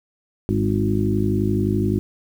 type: harmonic tone with a mistuned harmonic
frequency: 51.7 Hz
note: G#1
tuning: 7 cents flat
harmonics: 1 / 2 / 3 / 4 / 5 / 6 / 7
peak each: -30 / -22 / -32 / -23 / -28 / -25 / -25 dBFS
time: 0.49-1.99 s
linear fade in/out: 0 ms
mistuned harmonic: 4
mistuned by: -35 cents
effects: 8-bit